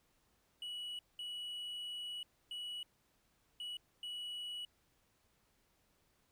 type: tone bursts at uneven times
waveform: triangle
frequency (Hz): 2934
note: F#7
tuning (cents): -15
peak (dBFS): -40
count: 5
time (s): 0.62-0.99 / 1.19-2.23 / 2.51-2.83 / 3.6-3.77 / 4.03-4.65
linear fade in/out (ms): 2
effects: pink hiss -75 dBFS RMS until 6.31 s